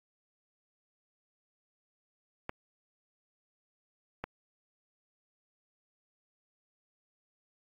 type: clicks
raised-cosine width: 0.5 ms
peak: -20 dBFS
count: 2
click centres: 2.494 / 4.24 s
effects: AAC 64 kbps